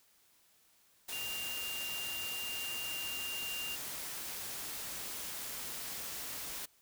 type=tone in noise; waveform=sine; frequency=2794 Hz; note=F7; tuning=in tune; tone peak=-39 dBFS; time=1.12-3.76 s; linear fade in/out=10 ms; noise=white; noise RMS=-42 dBFS; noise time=1.08-6.66 s; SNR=0 dB; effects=white hiss -68 dBFS RMS until 6.81 s